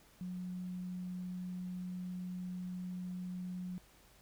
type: tone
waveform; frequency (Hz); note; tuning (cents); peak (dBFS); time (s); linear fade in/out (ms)
sine; 181.4; F#3; -34; -39; 0.21-3.78; 0
effects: added 50 Hz sine -70 dBFS peak until 4.21 s + pink hiss -64 dBFS RMS until 4.21 s